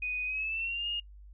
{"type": "tone with pitch glide", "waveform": "sine", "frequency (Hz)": [2489, 2843], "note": ["D#7", "F7"], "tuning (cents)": [0, 30], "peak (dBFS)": -31, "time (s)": [0.02, 1], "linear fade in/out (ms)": 5, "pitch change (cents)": 230, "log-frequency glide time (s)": [0.25, 0.87], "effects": ["noise-tail reverb RT60 0.1 s tail -21 dB re dry", "added 50 Hz sine -48 dBFS peak until 1.33 s"]}